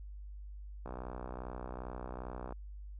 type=click train; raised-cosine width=1 ms; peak=-29 dBFS; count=105; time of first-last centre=0.86-2.524 s; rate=62.5 Hz; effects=added 50 Hz sine -44 dBFS peak until 2.99 s